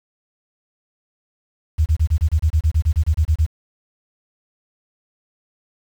sine tone bursts, 78.5 Hz, D#2, 16 cents sharp, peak -12 dBFS, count 16, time 1.78-3.465 s, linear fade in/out 20 ms, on 80 ms, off 27 ms, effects 7-bit

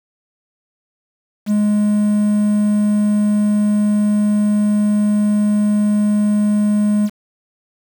triangle tone with quantisation, 208.9 Hz, G#3, 10 cents sharp, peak -10 dBFS, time 1.46-7.1 s, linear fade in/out 50 ms, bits 6, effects none

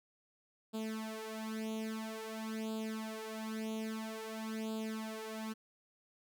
sawtooth tone with flanger, 220 Hz, A3, in tune, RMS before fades -41 dBFS, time 0.73-5.54 s, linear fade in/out 20 ms, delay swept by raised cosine 0.25 to 4.25 ms, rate 0.5 Hz, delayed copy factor +0.85, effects none

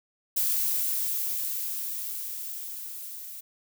violet noise with level ramp, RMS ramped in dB -25 to -41 dBFS, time 0.36-3.41 s, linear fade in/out 10 ms, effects none

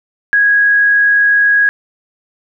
sine tone with frequency modulation, 1654 Hz, G#6, 8 cents flat, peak -7 dBFS, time 0.33-1.69 s, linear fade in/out 0 ms, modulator 72.3 Hz, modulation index 0.22, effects none

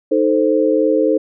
sine chord, A diminished, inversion second, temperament equal, 311.1 / 440 / 523.3 Hz, Eb4 / A4 / C5, 0 / 0 / 0 cents, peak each -16 dBFS, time 0.11-1.18 s, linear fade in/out 10 ms, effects none

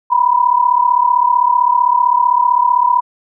sine tone pair together, 964 / 999.6 Hz, B5 / B5, -42 / +21 cents, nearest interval minor second, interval 63 cents, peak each -12 dBFS, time 0.1-3.01 s, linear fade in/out 20 ms, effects none

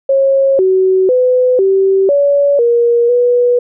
sine tone with pitch steps, 543 / 376.3 / 504 / 386.2 / 568 / 472.8 / 487.8 Hz, C#5 / F#4 / B4 / G4 / C#5 / A#4 / B4, -36 / +29 / +35 / -26 / +42 / +24 / -21 cents, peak -7 dBFS, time 0.09-3.59 s, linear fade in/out 5 ms, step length 500 ms, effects none

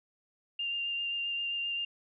sine tone with vibrato, 2794 Hz, F7, in tune, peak -31 dBFS, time 0.59-1.85 s, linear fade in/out 5 ms, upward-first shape triangle, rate 7.6 Hz, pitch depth 15 cents each way, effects none

